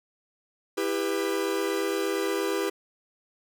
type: chord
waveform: 45% pulse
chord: E minor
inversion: none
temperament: equal with one note detuned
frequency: 329.6 / 398.2 / 493.9 Hz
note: E4 / G4 / B4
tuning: 0 / +27 / 0 cents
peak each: -31 / -28 / -32 dBFS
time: 0.77-2.7 s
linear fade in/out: 10 ms
effects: none